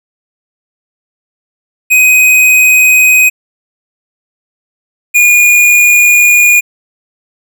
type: tone pair in turn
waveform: square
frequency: 2509 / 2438 Hz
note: D#7 / D#7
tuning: +14 / -36 cents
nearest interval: unison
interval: 50 cents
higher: first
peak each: -4 dBFS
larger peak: neither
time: 1.9-3.3 / 5.14-6.61 s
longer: second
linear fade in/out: 20 ms
effects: none